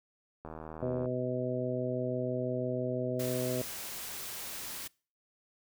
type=click train; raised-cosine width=1 ms; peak=-29 dBFS; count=49; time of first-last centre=0.45-1.058 s; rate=79 Hz
type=harmonic tone; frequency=126 Hz; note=B2; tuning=35 cents sharp; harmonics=1 / 2 / 3 / 4 / 5; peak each=-37 / -37 / -37 / -37 / -37 dBFS; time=0.82-3.62 s; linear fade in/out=5 ms
type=noise; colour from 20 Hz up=white; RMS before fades=-41 dBFS; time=3.19-4.88 s; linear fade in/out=10 ms
effects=noise-tail reverb RT60 0.4 s tail -25 dB re dry